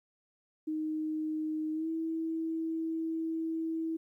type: tone with pitch glide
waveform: sine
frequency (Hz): 311.1 to 324.3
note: D#4 to E4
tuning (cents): 0 to -28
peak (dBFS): -31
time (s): 0.67-3.97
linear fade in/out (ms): 10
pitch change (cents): +72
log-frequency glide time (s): 1.73-1.88
effects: 12-bit